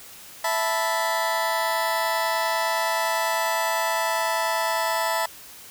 30% pulse chord, E suspended fourth, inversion none, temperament just, 659.3 / 879 / 988.9 Hz, E5 / A5 / B5, 0 / -2 / +2 cents, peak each -24 dBFS, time 0.44-5.26 s, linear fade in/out 5 ms, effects white hiss -44 dBFS RMS until 5.7 s

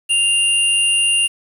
sine tone pair together, 2794 / 9398 Hz, F7 / D9, 0 / 0 cents, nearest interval octave + major sixth, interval 2100 cents, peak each -14 / -18 dBFS, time 0.09-1.28 s, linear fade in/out 20 ms, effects 7-bit

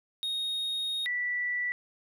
triangle / sine tone pair in turn, 3729 / 1962.9 Hz, A#7 / B6, 0 / -11 cents, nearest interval major seventh, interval 1111 cents, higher first, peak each -28 dBFS, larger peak neither, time 0.23-1.06 / 1.06-1.72 s, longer first, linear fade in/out 0 ms, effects none

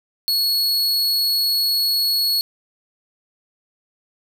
45% pulse tone, 4356 Hz, C#8, 31 cents flat, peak -16 dBFS, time 0.28-2.41 s, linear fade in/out 0 ms, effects none

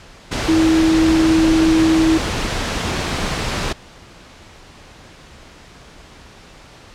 sine tone in noise, 321.6 Hz, E4, 43 cents flat, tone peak -11 dBFS, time 0.48-2.18 s, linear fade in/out 10 ms, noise pink, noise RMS -21 dBFS, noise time 0.31-3.73 s, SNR +7 dB, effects pink hiss -42 dBFS RMS until 6.94 s + low-pass 6000 Hz 12 dB/octave

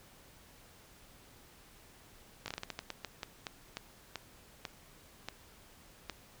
slowing click train, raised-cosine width 0.2 ms, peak -21 dBFS, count 17, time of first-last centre 2.46-6.097 s, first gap 20 ms, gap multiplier 1.28, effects pink hiss -59 dBFS RMS until 6.4 s

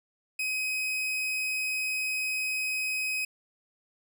40% pulse tone, 2526 Hz, D#7, 26 cents sharp, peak -27 dBFS, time 0.39-3.25 s, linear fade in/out 5 ms, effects none

